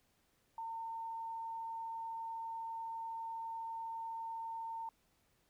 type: tone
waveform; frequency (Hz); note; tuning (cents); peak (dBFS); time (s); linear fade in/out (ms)
sine; 908; A#5; -46; -40; 0.58-4.89; 2
effects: pink hiss -75 dBFS RMS until 5.49 s